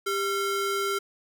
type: ring-modulated tone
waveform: square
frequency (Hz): 883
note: A5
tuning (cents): +6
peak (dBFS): -23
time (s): 0.06-0.99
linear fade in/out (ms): 10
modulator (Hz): 486
effects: none